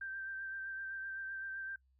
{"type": "tone with vibrato", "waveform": "sine", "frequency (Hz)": 1568, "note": "G6", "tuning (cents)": 0, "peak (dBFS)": -40, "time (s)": [0.01, 1.76], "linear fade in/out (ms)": 5, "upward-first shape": "sine", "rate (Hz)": 7.8, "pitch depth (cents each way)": 21, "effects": ["noise-tail reverb RT60 0.1 s tail -21 dB re dry", "added 65 Hz sine -69 dBFS peak until 1.99 s"]}